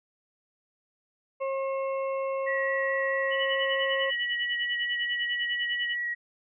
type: harmonic tone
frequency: 539 Hz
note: C#5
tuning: 49 cents flat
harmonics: 1 / 2 / 4 / 5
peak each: -28 / -35 / -44 / -47 dBFS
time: 1.4-4.11 s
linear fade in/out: 20 ms
type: tone with vibrato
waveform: sine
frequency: 1918 Hz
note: A#6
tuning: 49 cents sharp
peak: -28 dBFS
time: 2.46-6.15 s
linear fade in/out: 20 ms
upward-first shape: square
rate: 4.6 Hz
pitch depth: 8 cents each way
type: tone with tremolo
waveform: sine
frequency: 2960 Hz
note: F#7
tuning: in tune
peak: -28 dBFS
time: 3.3-5.96 s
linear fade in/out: 50 ms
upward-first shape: sine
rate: 10 Hz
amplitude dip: 90%
effects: none